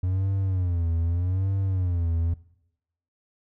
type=tone with vibrato; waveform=triangle; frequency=89.9 Hz; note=F#2; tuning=49 cents flat; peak=-20 dBFS; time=0.03-2.34 s; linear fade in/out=5 ms; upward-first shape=sine; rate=0.82 Hz; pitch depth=140 cents each way; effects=noise-tail reverb RT60 0.8 s tail -20 dB re dry